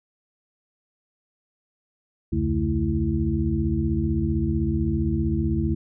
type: tone cluster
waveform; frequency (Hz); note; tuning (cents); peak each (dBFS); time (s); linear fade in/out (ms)
sine; 70.2 / 85.8 / 142.8 / 219 / 330.3; C#2 / F2 / D3 / A3 / E4; +22 / -30 / -48 / -8 / +4; -27; 2.32-5.75; 10
effects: none